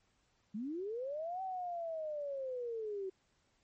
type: linear two-way sweep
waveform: sine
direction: up then down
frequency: 196 to 768 to 372.9 Hz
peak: -37 dBFS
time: 0.54-3.1 s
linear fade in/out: 10 ms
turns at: 1.42 s
effects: pink hiss -75 dBFS RMS until 3.63 s + MP3 32 kbps